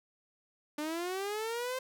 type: linear sweep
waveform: sawtooth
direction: up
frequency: 293.7 to 523.3 Hz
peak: -30 dBFS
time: 0.78-1.79 s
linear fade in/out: 5 ms
effects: none